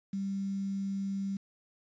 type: tone with quantisation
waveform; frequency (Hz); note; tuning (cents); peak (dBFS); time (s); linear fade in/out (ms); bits
sine; 196; G3; 0; -31; 0.13-1.37; 5; 9
effects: resampled to 16000 Hz